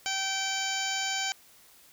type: harmonic tone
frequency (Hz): 774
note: G5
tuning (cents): -22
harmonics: 1 / 2 / 3 / 4 / 5 / 6 / 7 / 8 / 9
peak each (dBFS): -36 / -36 / -36 / -35 / -42 / -38 / -41 / -41 / -36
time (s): 0.06-1.32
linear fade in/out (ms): 0
effects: white hiss -57 dBFS RMS until 1.92 s